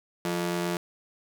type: ring-modulated tone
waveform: sawtooth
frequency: 261.6 Hz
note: C4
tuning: in tune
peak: -20 dBFS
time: 0.25-0.77 s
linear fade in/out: 2 ms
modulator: 86.4 Hz
effects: none